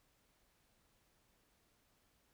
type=silence; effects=pink hiss -75 dBFS RMS until 2.33 s